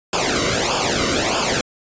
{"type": "noise with flanger", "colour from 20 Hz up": "pink", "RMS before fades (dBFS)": -19, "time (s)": [0.13, 1.61], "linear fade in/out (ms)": 2, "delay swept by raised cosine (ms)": [0.5, 1.21], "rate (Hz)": 1.6, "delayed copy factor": -0.9, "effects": ["resampled to 16000 Hz"]}